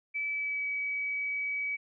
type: tone with pitch glide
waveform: sine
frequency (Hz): 2305 to 2277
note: D7 to C#7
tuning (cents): -33 to +46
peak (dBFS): -30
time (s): 0.14-1.77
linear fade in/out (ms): 20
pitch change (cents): -21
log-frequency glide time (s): 0.3-0.68
effects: none